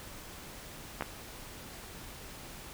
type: clicks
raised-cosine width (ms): 0.5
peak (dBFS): -18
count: 2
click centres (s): 1.009 / 1.023
effects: pink hiss -47 dBFS RMS until 2.73 s